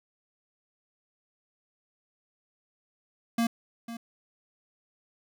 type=tone with echo; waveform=square; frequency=231.9 Hz; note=A#3; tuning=9 cents flat; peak=-24 dBFS; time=3.38-3.47 s; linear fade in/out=5 ms; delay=500 ms; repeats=1; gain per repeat=-13 dB; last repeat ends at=3.97 s; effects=none